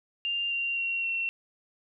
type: tone with pitch steps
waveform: sine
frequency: 2794 / 2768 / 2743 / 2718 Hz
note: F7 / F7 / F7 / F7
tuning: 0 / -16 / -32 / -48 cents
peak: -27 dBFS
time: 0.25-1.29 s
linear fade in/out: 0 ms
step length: 260 ms
effects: none